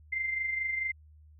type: tone with amplitude modulation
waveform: sine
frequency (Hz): 2088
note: C7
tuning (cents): -4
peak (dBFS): -27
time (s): 0.12-0.92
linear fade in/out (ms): 10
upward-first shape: sine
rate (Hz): 24.6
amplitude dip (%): 50
effects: added 76 Hz sine -53 dBFS peak until 1.39 s